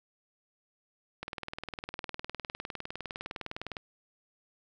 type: click train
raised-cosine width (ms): 0.3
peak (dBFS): -21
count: 51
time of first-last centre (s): 1.23-3.768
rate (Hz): 19.7
effects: none